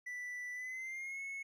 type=tone with pitch glide; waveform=triangle; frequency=1975.5 to 2192 Hz; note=B6 to C#7; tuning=0 to -20 cents; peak=-39 dBFS; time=0.06-1.43 s; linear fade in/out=10 ms; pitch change=+180 cents; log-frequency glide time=0.53-1.21 s; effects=none